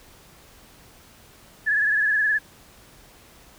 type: tone with vibrato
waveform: sine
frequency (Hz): 1705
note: G#6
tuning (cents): +45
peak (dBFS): -18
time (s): 1.66-2.39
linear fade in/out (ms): 20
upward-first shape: sine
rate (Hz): 19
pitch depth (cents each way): 57
effects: pink hiss -51 dBFS RMS until 3.58 s